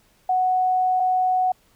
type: tone pair in turn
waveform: sine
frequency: 740 / 740 Hz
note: F#5 / F#5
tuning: 0 / 0 cents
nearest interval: unison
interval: 0 cents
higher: neither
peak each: -17 dBFS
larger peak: neither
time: 0.29-1 / 1-1.52 s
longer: first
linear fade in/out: 5 ms
effects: pink hiss -60 dBFS RMS until 1.75 s